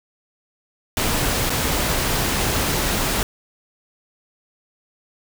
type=noise with dropouts; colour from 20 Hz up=pink; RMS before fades=-21 dBFS; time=0.97-3.23 s; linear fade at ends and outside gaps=1 ms; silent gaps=1.496-1.502 s; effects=none